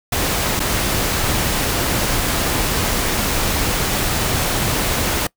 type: noise with dropouts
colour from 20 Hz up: pink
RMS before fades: -19 dBFS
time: 0.12-5.27 s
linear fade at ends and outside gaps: 5 ms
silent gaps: 0.595-0.601 s
effects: noise-tail reverb RT60 0.1 s tail -23 dB re dry